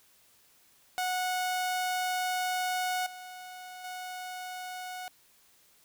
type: tone with level steps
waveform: sawtooth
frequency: 734 Hz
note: F#5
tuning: 14 cents flat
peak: -25 / -39 / -34 dBFS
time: 0.98-5.08 s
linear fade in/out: 0 ms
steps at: 3.06 / 3.84 s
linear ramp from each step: 5 ms
effects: white hiss -63 dBFS RMS until 5.84 s